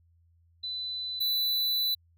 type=tone pair in turn; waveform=sine / square; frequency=4000 / 3982 Hz; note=B7 / B7; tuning=+21 / +14 cents; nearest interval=unison; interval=7 cents; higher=first; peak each=-32 / -26 dBFS; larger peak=second; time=0.63-1.2 / 1.2-1.95 s; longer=second; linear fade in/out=10 ms; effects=added 84 Hz sine -61 dBFS peak until 2.17 s